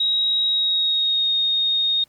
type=tone with pitch glide; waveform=sine; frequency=3811 to 3711 Hz; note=A#7 to A#7; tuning=+38 to -9 cents; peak=-17 dBFS; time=0-2.04 s; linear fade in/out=5 ms; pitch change=-47 cents; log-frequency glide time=0.46-1.31 s; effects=pink hiss -58 dBFS RMS until 2.08 s + Opus 32 kbps